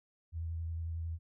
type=tone with vibrato; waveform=sine; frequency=82.5 Hz; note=E2; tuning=2 cents sharp; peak=-35 dBFS; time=0.32-1.19 s; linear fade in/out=50 ms; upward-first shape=sine; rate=11 Hz; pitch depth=21 cents each way; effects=none